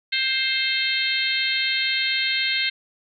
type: harmonic tone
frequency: 527 Hz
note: C5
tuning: 12 cents sharp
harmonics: 3 / 4 / 5 / 6 / 7 / 8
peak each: -30 / -25 / -29 / -28 / -28 / -27 dBFS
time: 0.12-2.7 s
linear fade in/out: 10 ms
effects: none